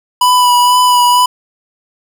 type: tone with vibrato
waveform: square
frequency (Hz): 987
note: B5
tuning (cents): -1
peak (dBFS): -7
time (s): 0.21-1.26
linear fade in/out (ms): 5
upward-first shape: sine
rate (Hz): 2.1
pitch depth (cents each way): 19
effects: 8-bit